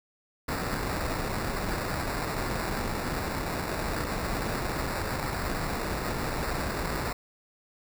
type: noise with sample-and-hold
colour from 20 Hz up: pink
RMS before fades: -31 dBFS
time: 0.48-7.13 s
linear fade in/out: 5 ms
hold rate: 3150 Hz
effects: none